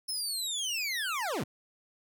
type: linear sweep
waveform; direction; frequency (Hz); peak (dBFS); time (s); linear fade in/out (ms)
25% pulse; down; 5300 to 80.5; -27; 0.08-1.44; 10
effects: none